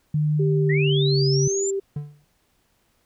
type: tone with pitch glide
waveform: sine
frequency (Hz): 151.1 to 140.17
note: D3 to C#3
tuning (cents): +50 to +20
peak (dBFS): -18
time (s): 0.14-1.48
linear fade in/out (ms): 5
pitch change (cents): -130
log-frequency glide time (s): 0.6-1.22
type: tone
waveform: sine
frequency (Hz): 392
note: G4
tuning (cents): 0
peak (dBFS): -22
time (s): 0.39-1.8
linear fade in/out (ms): 10
type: linear sweep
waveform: sine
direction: up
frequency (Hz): 1819 to 7400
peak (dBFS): -25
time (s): 0.69-1.71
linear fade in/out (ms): 10
type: tone with exponential decay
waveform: triangle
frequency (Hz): 146.83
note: D3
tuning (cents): 0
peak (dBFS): -21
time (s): 1.96-2.25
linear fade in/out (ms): 5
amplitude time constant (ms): 61
effects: pink hiss -66 dBFS RMS until 3.05 s